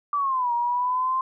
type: exponential two-way sweep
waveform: sine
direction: down then up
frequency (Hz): 1174.7 to 944 to 1051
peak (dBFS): -21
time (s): 0.13-1.21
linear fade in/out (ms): 2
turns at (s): 0.53
effects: none